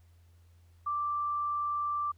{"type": "tone", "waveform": "sine", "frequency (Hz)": 1174.7, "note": "D6", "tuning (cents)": 0, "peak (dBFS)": -29, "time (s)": [0.86, 2.12], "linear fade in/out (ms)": 10, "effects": ["added 85 Hz sine -57 dBFS peak until 2.17 s", "pink hiss -72 dBFS RMS until 2.17 s"]}